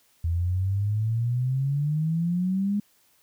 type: exponential sweep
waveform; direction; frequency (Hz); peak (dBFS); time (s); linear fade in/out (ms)
sine; up; 82.1 to 207.7; -22; 0.24-2.8; 5
effects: white hiss -63 dBFS RMS until 3.22 s